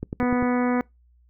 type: click train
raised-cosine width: 3 ms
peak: -16 dBFS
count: 5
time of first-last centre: 0.03-0.426 s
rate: 10.1 Hz
type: harmonic tone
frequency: 246.9 Hz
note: B3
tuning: in tune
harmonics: 1 / 2 / 3 / 4 / 5 / 6 / 7 / 8 / 9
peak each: -21 / -27 / -31 / -33 / -35 / -37 / -38 / -39 / -40 dBFS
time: 0.2-0.81 s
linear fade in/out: 0 ms
effects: noise-tail reverb RT60 0.2 s tail -25 dB re dry + added 60 Hz sine -55 dBFS peak until 1.29 s